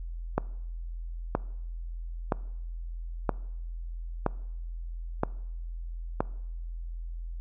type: click train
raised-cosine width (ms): 1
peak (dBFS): -10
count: 7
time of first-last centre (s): 0.38-6.205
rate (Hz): 1.03
effects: noise-tail reverb RT60 0.8 s tail -22 dB re dry + added 42 Hz sine -34 dBFS peak until 7.4 s